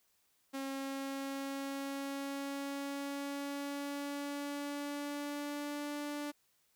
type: tone with pitch glide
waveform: sawtooth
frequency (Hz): 271.2 to 292.3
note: C#4 to D4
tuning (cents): -38 to -8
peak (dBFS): -34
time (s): 0.53-6.32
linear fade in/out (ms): 20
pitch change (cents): +130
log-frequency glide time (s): 0.69-5.96
effects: white hiss -74 dBFS RMS until 6.75 s